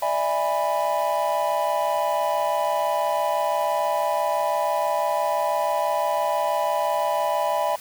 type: chord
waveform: triangle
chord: E dominant seventh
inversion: third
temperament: just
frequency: 593.3 / 659.3 / 824.1 / 988.9 Hz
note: D5 / E5 / G#5 / B5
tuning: +18 / 0 / -14 / +2 cents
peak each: -24 dBFS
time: 0.02-7.76 s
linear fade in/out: 5 ms
effects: tanh soft clip ceiling -8 dBFS + white hiss -42 dBFS RMS until 7.8 s